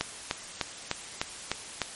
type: click train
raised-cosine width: 0.2 ms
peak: -9 dBFS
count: 7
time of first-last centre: 0.01-1.817 s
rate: 3.32 Hz
effects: white hiss -42 dBFS RMS until 1.95 s + MP3 48 kbps